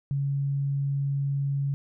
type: tone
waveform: sine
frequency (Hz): 139.6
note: C#3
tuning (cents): +13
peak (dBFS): -24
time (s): 0.11-1.74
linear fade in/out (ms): 0
effects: none

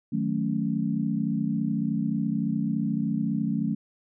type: chord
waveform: sine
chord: D# half-diminished seventh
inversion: none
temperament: equal with one note detuned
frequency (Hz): 155.56 / 185 / 219 / 277.2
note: D#3 / F#3 / A3 / C#4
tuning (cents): 0 / 0 / -8 / 0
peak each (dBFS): -31 / -30 / -27 / -31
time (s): 0.12-3.75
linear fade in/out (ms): 10
effects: none

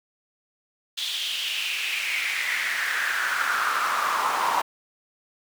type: noise with high-pass filter sweep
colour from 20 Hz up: brown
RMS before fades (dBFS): -26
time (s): 0.97-4.62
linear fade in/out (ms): 10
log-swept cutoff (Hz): 3500 to 940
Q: 5.1
effects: none

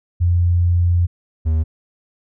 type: tone pair in turn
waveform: sine / triangle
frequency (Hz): 87.31 / 79.26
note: F2 / D#2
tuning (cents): 0 / +33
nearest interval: major second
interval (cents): 167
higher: first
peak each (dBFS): -12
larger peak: neither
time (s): 0.2-1.07 / 1.45-1.64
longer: first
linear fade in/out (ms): 20
effects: none

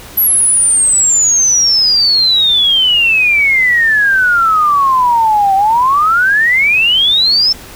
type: exponential two-way sweep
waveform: sine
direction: down then up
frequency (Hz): 11850 to 765 to 5370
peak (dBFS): -7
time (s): 0.17-7.53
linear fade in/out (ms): 10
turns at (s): 5.55
effects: pink hiss -33 dBFS RMS until 7.75 s

